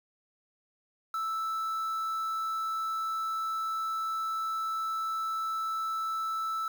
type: tone with quantisation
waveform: triangle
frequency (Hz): 1318.5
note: E6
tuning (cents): 0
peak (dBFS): -28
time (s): 1.14-6.68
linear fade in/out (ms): 2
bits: 8
effects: none